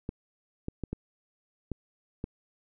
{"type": "clicks", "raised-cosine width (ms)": 3, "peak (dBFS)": -20, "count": 6, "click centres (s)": [0.091, 0.684, 0.837, 0.93, 1.717, 2.241], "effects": []}